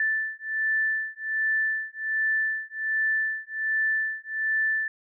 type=beating tone pair; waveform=sine; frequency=1760 / 1761.3 Hz; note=A6 / A6; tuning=0 / +1 cents; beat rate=1.3 Hz; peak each=-27 dBFS; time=0-4.88 s; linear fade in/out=2 ms; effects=none